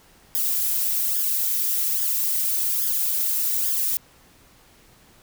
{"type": "noise with flanger", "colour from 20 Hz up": "violet", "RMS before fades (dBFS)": -23, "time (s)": [0.35, 3.97], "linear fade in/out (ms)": 0, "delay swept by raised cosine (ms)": [0.59, 3.79], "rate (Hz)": 1.2, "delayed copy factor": 0.85, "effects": ["pink hiss -54 dBFS RMS until 5.22 s"]}